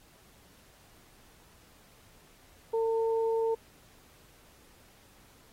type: tone pair together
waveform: sine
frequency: 451.7 / 903.4 Hz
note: A4 / A5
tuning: +45 / +45 cents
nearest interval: octave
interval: 1200 cents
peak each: -26 / -36 dBFS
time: 2.73-3.55 s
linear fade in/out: 10 ms
effects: pink hiss -60 dBFS RMS until 5.52 s + AAC 48 kbps